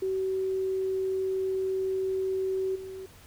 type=tone with level steps; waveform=sine; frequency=380 Hz; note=F#4; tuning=46 cents sharp; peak=-26 / -37 dBFS; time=0.02-3.06 s; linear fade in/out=5 ms; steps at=2.75 s; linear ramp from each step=10 ms; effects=added 91 Hz sine -56 dBFS peak until 3.26 s + pink hiss -54 dBFS RMS until 3.26 s